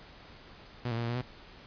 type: tone with pitch steps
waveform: sawtooth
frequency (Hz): 122 / 114.2 / 118 / 116.8 / 120.1 / 125.3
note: B2 / A#2 / A#2 / A#2 / B2 / B2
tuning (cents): -21 / -35 / +22 / +4 / -48 / +25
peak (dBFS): -27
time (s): 0.85-1.216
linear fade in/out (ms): 5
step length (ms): 61
effects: pink hiss -52 dBFS RMS until 1.66 s + resampled to 11025 Hz